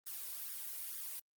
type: noise with flanger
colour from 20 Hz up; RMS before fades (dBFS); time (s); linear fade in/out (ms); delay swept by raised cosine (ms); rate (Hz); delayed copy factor
blue; -44; 0.06-1.2; 10; 0.57 to 2.07; 2.2; +0.6
effects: Opus 32 kbps